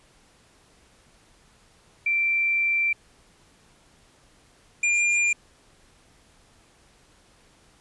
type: tone pair in turn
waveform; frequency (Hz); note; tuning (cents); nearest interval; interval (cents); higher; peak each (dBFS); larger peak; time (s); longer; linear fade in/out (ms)
sine / square; 2349 / 2401; D7 / D7; 0 / +38; unison; 38; second; -20; neither; 2.06-2.93 / 4.83-5.33; first; 5
effects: pink hiss -58 dBFS RMS until 7.8 s + resampled to 24000 Hz